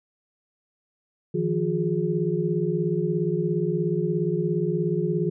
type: tone cluster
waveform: sine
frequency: 156.5 / 173.5 / 359.9 / 417.9 Hz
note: D#3 / F3 / F#4 / G#4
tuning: +10 / -11 / -48 / +11 cents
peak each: -27 / -27 / -27 / -28 dBFS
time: 1.34-5.3 s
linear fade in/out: 10 ms
effects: none